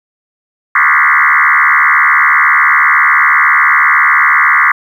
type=tone with frequency modulation; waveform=sine; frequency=1576 Hz; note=G6; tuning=9 cents sharp; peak=-5 dBFS; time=0.75-4.72 s; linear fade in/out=5 ms; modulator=74 Hz; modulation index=6.7; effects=7-bit